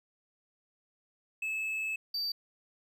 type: tone pair in turn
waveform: triangle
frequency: 2602 / 4636 Hz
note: E7 / D8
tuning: -23 / -23 cents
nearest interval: minor seventh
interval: 1000 cents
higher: second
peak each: -30 / -30 dBFS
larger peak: neither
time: 1.42-1.96 / 2.14-2.32 s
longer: first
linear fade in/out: 5 ms
effects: none